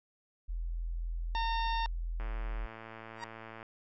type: tone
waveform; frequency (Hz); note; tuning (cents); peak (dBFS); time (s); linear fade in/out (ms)
sine; 41.96; E1; +31; -33; 0.48-2.67; 20
type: harmonic tone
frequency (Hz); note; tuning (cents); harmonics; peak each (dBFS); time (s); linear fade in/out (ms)
913; A#5; -36; 1 / 2 / 3 / 4 / 5 / 6; -32 / -41 / -44 / -42 / -50 / -50; 1.35-1.86; 0
type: click train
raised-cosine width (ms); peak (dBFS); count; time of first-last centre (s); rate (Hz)
0.5; -31; 161; 2.2-3.629; 112
type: tone with exponential growth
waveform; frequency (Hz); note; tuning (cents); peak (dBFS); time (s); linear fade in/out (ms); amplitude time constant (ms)
30% pulse; 942; A#5; +18; -32; 3.15-3.24; 1; 19
effects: resampled to 16000 Hz